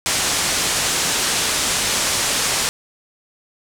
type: low-pass noise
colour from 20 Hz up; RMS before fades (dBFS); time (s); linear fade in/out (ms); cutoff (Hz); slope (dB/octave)
white; -20; 0.06-2.69; 0; 9100; 24
effects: none